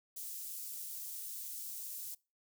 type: high-pass noise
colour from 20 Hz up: white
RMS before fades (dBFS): -44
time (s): 0.16-2.15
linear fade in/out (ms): 10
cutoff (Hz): 7300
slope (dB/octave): 12
effects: noise-tail reverb RT60 0.3 s tail -24 dB re dry